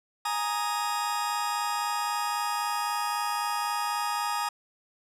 40% pulse chord, Ab suspended second, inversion none, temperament just, 830.6 / 934.4 / 1245.9 Hz, Ab5 / Bb5 / Eb6, 0 / +4 / +2 cents, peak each -31 dBFS, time 0.25-4.49 s, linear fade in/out 5 ms, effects resampled to 32000 Hz

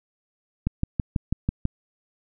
click train, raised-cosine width 5 ms, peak -10 dBFS, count 7, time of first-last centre 0.67-1.654 s, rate 6.1 Hz, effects none

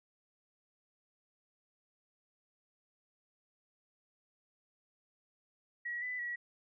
sine tone with pitch steps, 1916 / 1996 / 1925 Hz, A#6 / B6 / B6, +47 / +18 / -45 cents, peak -36 dBFS, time 5.85-6.36 s, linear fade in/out 10 ms, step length 170 ms, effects none

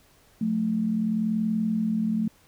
sine tone pair together, 179.24 / 220 Hz, F3 / A3, +45 / 0 cents, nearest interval major third, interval 355 cents, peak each -30 / -23 dBFS, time 0.41-2.28 s, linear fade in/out 5 ms, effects pink hiss -59 dBFS RMS until 2.47 s

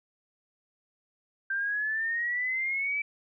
sine exponential sweep, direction up, 1568 to 2322 Hz, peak -27 dBFS, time 1.5-3.02 s, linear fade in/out 5 ms, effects none

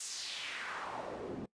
pink noise with band-pass filter sweep, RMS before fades -42 dBFS, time 0-1.46 s, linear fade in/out 5 ms, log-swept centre 7900 to 250 Hz, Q 2.1, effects noise-tail reverb RT60 0.1 s tail -21 dB re dry + resampled to 22050 Hz

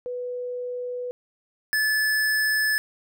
sine / square tone pair in turn, 493.9 / 1731.8 Hz, B4 / A6, 0 / -28 cents, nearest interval octave + minor seventh, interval 2172 cents, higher second, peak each -28 / -21 dBFS, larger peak second, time 0.06-1.11 / 1.73-2.78 s, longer neither, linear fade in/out 0 ms, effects none

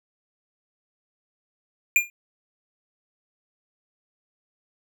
square tone with exponential decay, 2407 Hz, D7, 42 cents sharp, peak -12 dBFS, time 1.96-2.1 s, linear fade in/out 1 ms, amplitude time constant 30 ms, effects none

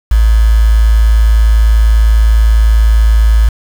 sine tone with quantisation, 54.9 Hz, A1, 3 cents flat, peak -4 dBFS, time 0.11-3.49 s, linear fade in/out 5 ms, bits 4, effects none

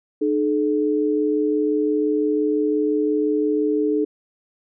sine tone pair together, 302.9 / 428.7 Hz, D#4 / A4, -46 / -45 cents, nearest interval tritone, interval 601 cents, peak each -20 dBFS, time 0.21-4.05 s, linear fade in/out 10 ms, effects none

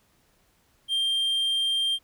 triangle tone, 3180 Hz, G7, 24 cents sharp, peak -21 dBFS, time 0.88-1.99 s, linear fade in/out 50 ms, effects pink hiss -65 dBFS RMS until 2.03 s

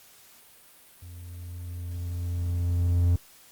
triangle tone with level ramp, 87.2 Hz, F2, 2 cents flat, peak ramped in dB -39 to -16 dBFS, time 1.02-3.16 s, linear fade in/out 5 ms, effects white hiss -54 dBFS RMS until 3.51 s + Opus 48 kbps

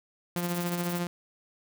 sawtooth tone with tremolo, 174.61 Hz, F3, in tune, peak -23 dBFS, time 0.36-1.07 s, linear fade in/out 0 ms, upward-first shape triangle, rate 14 Hz, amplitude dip 45%
blue noise bursts, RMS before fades -39 dBFS, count 11, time 0.37-0.988 s, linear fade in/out 2 ms, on 38 ms, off 20 ms
effects none

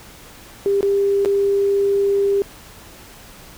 sine tone with dropouts, 398.6 Hz, G4, 29 cents sharp, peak -14 dBFS, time 0.66-2.42 s, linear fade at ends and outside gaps 0 ms, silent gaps 0.808-0.829 / 1.249-1.258 s, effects pink hiss -42 dBFS RMS until 3.57 s

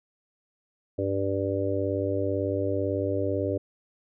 harmonic tone, 98 Hz, G2, in tune, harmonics 1 / 3 / 4 / 5 / 6, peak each -31 / -31 / -31 / -31 / -31 dBFS, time 0.98-3.58 s, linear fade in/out 10 ms, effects none

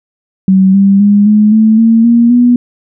sine tone with pitch steps, 190.2 / 197.02 / 204.1 / 211.4 / 219 / 226.8 / 235 / 243.4 Hz, F#3 / G3 / G#3 / G#3 / A3 / A#3 / A#3 / B3, +48 / +9 / -30 / +31 / -8 / -47 / +14 / -25 cents, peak -3 dBFS, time 0.48-2.56 s, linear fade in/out 2 ms, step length 260 ms, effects none

